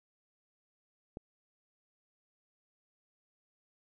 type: click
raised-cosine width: 2 ms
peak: -28 dBFS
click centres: 1.171 s
effects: none